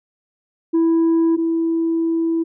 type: tone pair in turn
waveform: sine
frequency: 329.6 / 329.6 Hz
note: E4 / E4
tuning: 0 / 0 cents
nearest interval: unison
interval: 0 cents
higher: neither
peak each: -10 / -15 dBFS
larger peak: first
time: 0.73-1.37 / 1.37-2.44 s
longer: second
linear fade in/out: 20 ms
effects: tanh soft clip ceiling -12 dBFS